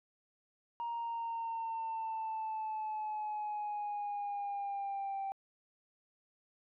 sine exponential sweep, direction down, 940 to 780 Hz, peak -34 dBFS, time 0.8-5.32 s, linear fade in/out 0 ms, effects tanh soft clip ceiling -33 dBFS

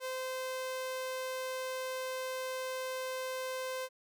sawtooth tone, 517 Hz, C5, 21 cents flat, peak -32 dBFS, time 0-3.89 s, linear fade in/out 50 ms, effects none

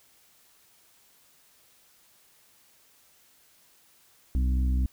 harmonic tone with a mistuned harmonic, 63.7 Hz, C2, 46 cents flat, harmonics 1 / 2 / 3 / 4 / 5, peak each -22 / -39 / -38 / -37 / -46 dBFS, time 4.35-4.86 s, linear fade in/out 0 ms, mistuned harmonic 5, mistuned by -54 cents, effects white hiss -61 dBFS RMS until 4.92 s

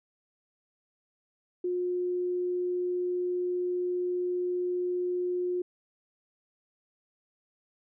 sine tone, 358.5 Hz, F4, 45 cents sharp, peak -27 dBFS, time 1.64-5.62 s, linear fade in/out 5 ms, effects none

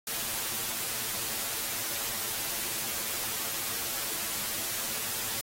white noise with comb filter, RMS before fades -33 dBFS, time 0.07-5.41 s, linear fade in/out 2 ms, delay 8.9 ms, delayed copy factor +0.65, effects AAC 48 kbps

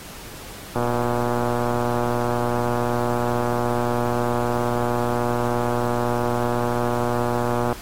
click train, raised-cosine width 1 ms, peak -9 dBFS, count 837, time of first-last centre 0.76-7.727 s, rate 120 Hz, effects pink hiss -39 dBFS RMS until 7.81 s + AAC 48 kbps

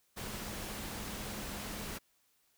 sine tone in noise, 207.7 Hz, G#3, in tune, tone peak -49 dBFS, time 0.16-1.99 s, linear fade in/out 20 ms, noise pink, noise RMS -42 dBFS, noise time 0.16-1.99 s, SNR -10 dB, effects white hiss -73 dBFS RMS until 2.57 s

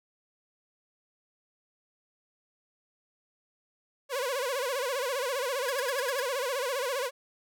sawtooth tone with vibrato, 523.3 Hz, C5, in tune, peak -25 dBFS, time 4.09-7.11 s, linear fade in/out 50 ms, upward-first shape sine, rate 15 Hz, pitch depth 150 cents each way
45% pulse tone bursts, 1661.2 Hz, G#6, in tune, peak -29 dBFS, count 6, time 5.68-6.203 s, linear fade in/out 5 ms, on 23 ms, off 77 ms
effects none

